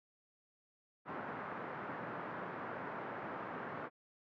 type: band-pass noise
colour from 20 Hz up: white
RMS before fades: -44 dBFS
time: 1.05-3.9 s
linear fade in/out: 50 ms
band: 120 to 1500 Hz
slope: 24 dB/octave
effects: none